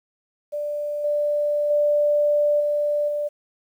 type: tone with level steps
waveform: sine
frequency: 589 Hz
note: D5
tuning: 5 cents sharp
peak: -24 / -19 / -16 / -19 / -22 dBFS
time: 0.52-3.29 s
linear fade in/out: 20 ms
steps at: 1.04 / 1.7 / 2.6 / 3.08 s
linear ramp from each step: 5 ms
effects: 9-bit